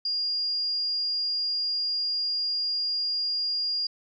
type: tone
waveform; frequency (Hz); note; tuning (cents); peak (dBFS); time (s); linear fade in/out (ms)
sine; 4828; D8; +47; -25; 0.05-3.87; 5
effects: none